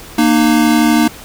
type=tone pair together; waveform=square; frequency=233.1 / 305.1 Hz; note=A#3 / D#4; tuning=0 / -34 cents; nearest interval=perfect fourth; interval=466 cents; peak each=-12 dBFS; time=0.18-1.08 s; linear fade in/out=5 ms; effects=pink hiss -34 dBFS RMS until 1.24 s